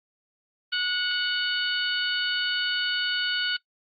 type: harmonic tone with a mistuned harmonic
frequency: 740 Hz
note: F#5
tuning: in tune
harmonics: 2 / 3 / 4 / 5 / 6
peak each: -28 / -38 / -28 / -35 / -32 dBFS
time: 0.72-3.57 s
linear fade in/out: 10 ms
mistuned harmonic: 2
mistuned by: -24 cents
effects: noise-tail reverb RT60 0.1 s tail -21 dB re dry + Opus 24 kbps